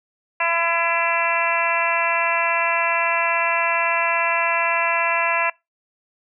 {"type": "harmonic tone", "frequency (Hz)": 336.4, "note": "E4", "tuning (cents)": 35, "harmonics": [2, 3, 4, 5, 6, 7, 8], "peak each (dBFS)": [-26, -23, -29, -26, -27, -26, -25], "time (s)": [0.4, 5.5], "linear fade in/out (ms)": 5, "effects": ["noise-tail reverb RT60 0.2 s tail -23 dB re dry"]}